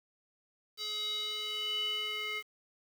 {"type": "tone with band-pass filter sweep", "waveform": "square", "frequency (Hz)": 425.1, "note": "G#4", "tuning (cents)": 40, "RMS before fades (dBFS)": -36, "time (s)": [0.77, 2.43], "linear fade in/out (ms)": 50, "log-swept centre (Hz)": [4300, 2400], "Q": 7.1, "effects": ["9-bit"]}